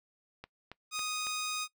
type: click train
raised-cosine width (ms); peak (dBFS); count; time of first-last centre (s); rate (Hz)
0.3; -28; 4; 0.44-1.269; 3.62
type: tone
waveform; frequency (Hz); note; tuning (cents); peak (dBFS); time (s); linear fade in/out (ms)
10% pulse; 1244.5; D#6; 0; -25; 0.91-1.68; 50
effects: noise-tail reverb RT60 0.1 s tail -21 dB re dry